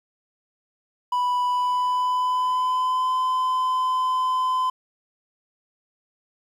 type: tone with pitch glide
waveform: triangle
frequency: 987.8 to 1021.5 Hz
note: B5 to C6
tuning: 0 to -42 cents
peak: -18 dBFS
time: 1.12-4.7 s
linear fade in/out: 5 ms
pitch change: +58 cents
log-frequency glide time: 1.46-3.12 s
effects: 9-bit